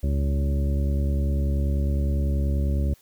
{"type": "harmonic tone with a mistuned harmonic", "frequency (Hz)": 70.1, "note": "C#2", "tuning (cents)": 20, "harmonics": [1, 2, 3, 4, 5, 6, 8], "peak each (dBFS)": [-21, -30, -32, -37, -39, -43, -39], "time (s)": [0.03, 2.94], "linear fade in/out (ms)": 5, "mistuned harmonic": 1, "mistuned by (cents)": 28, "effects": ["white hiss -58 dBFS RMS until 3.01 s"]}